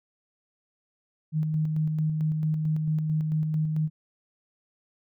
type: tone with tremolo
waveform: sine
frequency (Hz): 155.56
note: D#3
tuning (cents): 0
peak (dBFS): -22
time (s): 1.32-3.9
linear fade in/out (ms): 50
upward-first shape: square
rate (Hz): 4.5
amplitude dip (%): 30
effects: none